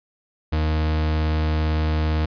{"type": "tone", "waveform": "40% pulse", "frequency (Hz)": 77.78, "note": "D#2", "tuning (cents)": 0, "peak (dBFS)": -18, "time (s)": [0.52, 2.26], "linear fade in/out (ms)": 10, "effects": ["resampled to 11025 Hz"]}